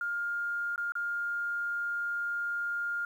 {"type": "tone with dropouts", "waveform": "sine", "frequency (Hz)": 1409, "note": "F6", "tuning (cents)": 15, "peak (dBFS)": -30, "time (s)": [0.01, 3.05], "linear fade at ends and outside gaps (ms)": 2, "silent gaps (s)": [[0.76, 0.778], [0.921, 0.953]], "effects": ["10-bit"]}